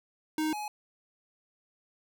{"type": "tone pair in turn", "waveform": "square", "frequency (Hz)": [311.1, 841.2], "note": ["D#4", "G#5"], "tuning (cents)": [0, 22], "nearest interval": "octave + perfect fourth", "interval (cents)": 1722, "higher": "second", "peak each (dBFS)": [-28, -35], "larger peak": "first", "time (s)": [[0.38, 0.53], [0.53, 0.68]], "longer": "neither", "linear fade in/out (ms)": 2, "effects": []}